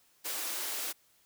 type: high-pass noise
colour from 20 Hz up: white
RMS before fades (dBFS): -36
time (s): 0.24-0.93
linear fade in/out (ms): 20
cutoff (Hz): 270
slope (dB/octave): 48
effects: white hiss -67 dBFS RMS until 1.25 s